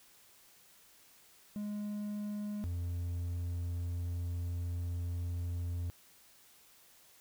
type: tone pair in turn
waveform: triangle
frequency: 207.7 / 86.87 Hz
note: G#3 / F2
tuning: 0 / -9 cents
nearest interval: octave + minor third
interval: 1509 cents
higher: first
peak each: -34 / -32 dBFS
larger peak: second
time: 1.56-2.64 / 2.64-5.9 s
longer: second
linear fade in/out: 0 ms
effects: white hiss -62 dBFS RMS until 7.2 s